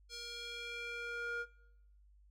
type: tone with band-pass filter sweep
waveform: square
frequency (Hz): 472.8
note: A#4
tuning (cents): +24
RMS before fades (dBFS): -43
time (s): 0.09-1.46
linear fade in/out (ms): 50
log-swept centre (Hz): 4900 to 1300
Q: 2.2
effects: noise-tail reverb RT60 0.8 s tail -22 dB re dry + added 50 Hz sine -61 dBFS peak until 2.3 s